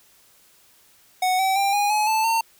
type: tone with pitch steps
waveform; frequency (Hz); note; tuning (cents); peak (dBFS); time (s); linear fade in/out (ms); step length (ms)
square; 740 / 765.7 / 792.2 / 819.7 / 848.1 / 877.5 / 907.9; F#5 / G5 / G5 / G#5 / G#5 / A5 / A#5; 0 / -41 / +18 / -23 / +36 / -5 / -46; -19; 1.22-2.41; 5; 170
effects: white hiss -56 dBFS RMS until 2.59 s